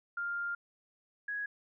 sine tone pair in turn, 1400 / 1664.9 Hz, F6 / G#6, +4 / +4 cents, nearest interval minor third, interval 300 cents, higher second, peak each -33 / -34 dBFS, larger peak first, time 0.17-0.55 / 1.28-1.46 s, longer first, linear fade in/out 5 ms, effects none

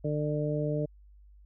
harmonic tone, 149.4 Hz, D3, 30 cents sharp, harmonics 1 / 2 / 3 / 4, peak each -30 / -35 / -34 / -34 dBFS, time 0.04-0.86 s, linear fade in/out 10 ms, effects added 50 Hz sine -52 dBFS peak until 1.45 s

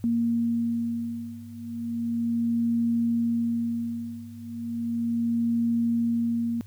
sine beating tone pair, 233.1 / 233.45 Hz, A#3 / A#3, 0 / +3 cents, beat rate 0.35 Hz, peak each -28 / -26 dBFS, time 0.04-6.61 s, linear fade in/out 0 ms, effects added 101 Hz sine -43 dBFS peak until 6.66 s + white hiss -61 dBFS RMS until 6.66 s

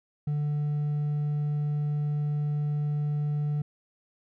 triangle tone with hard clipping, 147.7 Hz, D3, 10 cents sharp, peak -26 dBFS, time 0.27-3.62 s, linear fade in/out 5 ms, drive 5 dB, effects none

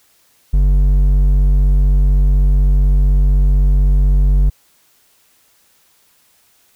sine tone with hard clipping, 47.94 Hz, G1, 38 cents flat, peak -10 dBFS, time 0.53-4.5 s, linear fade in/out 10 ms, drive 6 dB, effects white hiss -55 dBFS RMS until 6.75 s

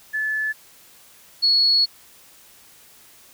sine tone pair in turn, 1732 / 4364 Hz, A6 / C#8, -28 / -28 cents, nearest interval octave + major third, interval 1600 cents, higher second, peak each -21 / -14 dBFS, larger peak second, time 0.13-0.53 / 1.42-1.86 s, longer second, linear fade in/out 20 ms, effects white hiss -50 dBFS RMS until 3.33 s

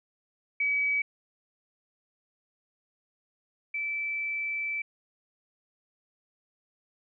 sine tone pair in turn, 2279 / 2320 Hz, C#7 / D7, +47 / -22 cents, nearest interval unison, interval 31 cents, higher second, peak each -24 / -29 dBFS, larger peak first, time 0.6-1.02 / 3.74-4.82 s, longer second, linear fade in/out 5 ms, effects none

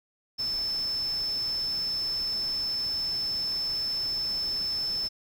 sine tone in noise, 5270 Hz, E8, 1 cent flat, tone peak -27 dBFS, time 0.38-5.09 s, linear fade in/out 20 ms, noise pink, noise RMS -45 dBFS, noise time 0.38-5.09 s, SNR +15 dB, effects none

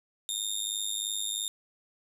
20% pulse tone with amplitude modulation, 3658 Hz, A#7, 33 cents flat, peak -21 dBFS, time 0.29-1.48 s, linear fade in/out 0 ms, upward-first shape sine, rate 103 Hz, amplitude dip 85%, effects 10-bit

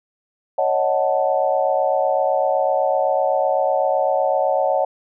sine chord, D# half-diminished seventh, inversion third, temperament equal, 554.4 / 622.3 / 740 / 880 Hz, C#5 / D#5 / F#5 / A5, 0 / 0 / 0 / 0 cents, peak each -20 / -21 / -21 / -25 dBFS, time 0.58-4.85 s, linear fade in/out 5 ms, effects none

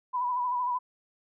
sine tone with vibrato, 987.8 Hz, B5, in tune, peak -26 dBFS, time 0.13-0.79 s, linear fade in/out 20 ms, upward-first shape sine, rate 13 Hz, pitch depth 43 cents each way, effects none

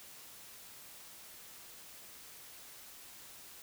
silence, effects white hiss -53 dBFS RMS until 3.62 s

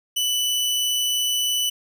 sawtooth tone, 2979 Hz, F#7, 11 cents sharp, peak -17 dBFS, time 0.16-1.7 s, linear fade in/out 10 ms, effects none

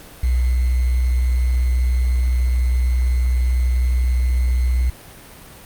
sine tone with sample-and-hold, 62 Hz, B1, 7 cents sharp, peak -14 dBFS, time 0.23-4.9 s, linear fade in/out 5 ms, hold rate 2100 Hz, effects pink hiss -41 dBFS RMS until 5.65 s + Opus 48 kbps

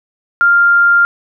sine tone, 1396.9 Hz, F6, in tune, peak -6 dBFS, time 0.41-1.05 s, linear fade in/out 0 ms, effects none

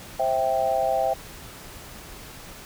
sine chord, C major, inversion none, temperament equal with one note detuned, 527.5 / 659.3 / 784 Hz, C5 / E5 / G5, +14 / 0 / 0 cents, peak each -27 / -24 / -24 dBFS, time 0.19-1.14 s, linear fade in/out 10 ms, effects pink hiss -42 dBFS RMS until 2.65 s

